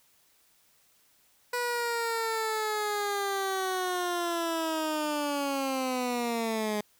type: linear sweep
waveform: 15% pulse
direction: down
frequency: 490.4 to 207.7 Hz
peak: -22 dBFS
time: 1.53-6.81 s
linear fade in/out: 5 ms
effects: white hiss -65 dBFS RMS until 6.99 s